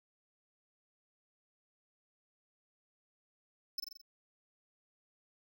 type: tone with echo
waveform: square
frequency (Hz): 5274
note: E8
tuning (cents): 0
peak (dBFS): -33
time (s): 3.78-3.8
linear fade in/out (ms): 5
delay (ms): 43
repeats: 5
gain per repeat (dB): -4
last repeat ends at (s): 4.015
effects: none